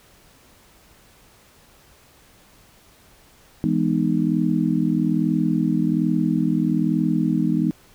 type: chord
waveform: sine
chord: E major seventh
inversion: none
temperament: just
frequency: 164.81 / 206 / 247.2 / 309 Hz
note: E3 / G#3 / B3 / D#4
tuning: 0 / -14 / +2 / -12 cents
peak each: -23 dBFS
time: 3.64-7.71 s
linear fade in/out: 0 ms
effects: pink hiss -53 dBFS RMS until 7.94 s